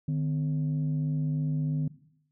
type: tone pair together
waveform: sine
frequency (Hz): 151.5 / 254.6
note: D#3 / C4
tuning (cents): -46 / -47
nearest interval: major sixth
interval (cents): 899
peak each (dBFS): -25 / -33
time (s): 0.08-1.88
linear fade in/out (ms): 5
effects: noise-tail reverb RT60 0.7 s tail -17 dB re dry + tanh soft clip ceiling -21 dBFS